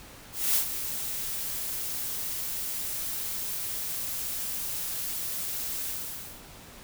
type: noise with ADSR envelope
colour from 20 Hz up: blue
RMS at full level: -23 dBFS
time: 0.32-6.44 s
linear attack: 230 ms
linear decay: 98 ms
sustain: -10 dB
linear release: 560 ms
effects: pink hiss -48 dBFS RMS until 6.83 s